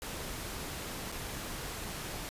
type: noise with dropouts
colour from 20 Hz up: pink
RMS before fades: -40 dBFS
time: 0.02-2.29 s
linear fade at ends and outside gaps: 0 ms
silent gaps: 1.118-1.123 s
effects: resampled to 32000 Hz